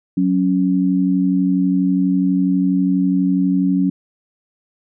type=tone pair together; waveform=sine; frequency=185.01 / 277.2 Hz; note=F#3 / C#4; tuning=0 / 0 cents; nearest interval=perfect fifth; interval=700 cents; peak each=-16 dBFS; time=0.17-3.9 s; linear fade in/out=5 ms; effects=none